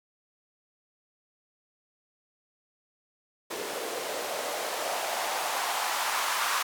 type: noise with band-pass filter sweep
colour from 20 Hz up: blue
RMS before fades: -31 dBFS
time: 3.5-6.63 s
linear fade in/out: 10 ms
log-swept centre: 420 to 1100 Hz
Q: 2.4
effects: none